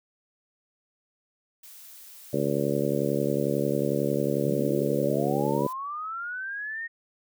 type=noise; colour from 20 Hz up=blue; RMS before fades=-47 dBFS; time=1.63-5.73 s; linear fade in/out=5 ms
type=harmonic tone; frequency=71.1 Hz; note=C#2; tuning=45 cents sharp; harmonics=2 / 3 / 4 / 5 / 6 / 7 / 8; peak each=-31 / -31 / -31 / -31 / -31 / -31 / -31 dBFS; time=2.33-5.67 s; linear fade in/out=5 ms
type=linear sweep; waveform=sine; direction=up; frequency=125.4 to 1864.7 Hz; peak=-31 dBFS; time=4.44-6.88 s; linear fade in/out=20 ms
effects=none